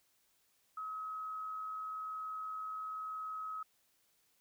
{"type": "tone with amplitude modulation", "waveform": "sine", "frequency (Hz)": 1277, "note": "D#6", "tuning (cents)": 45, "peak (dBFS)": -38, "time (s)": [0.77, 3.63], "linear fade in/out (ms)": 5, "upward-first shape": "sine", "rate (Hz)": 101, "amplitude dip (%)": 25, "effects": ["white hiss -74 dBFS RMS until 4.4 s"]}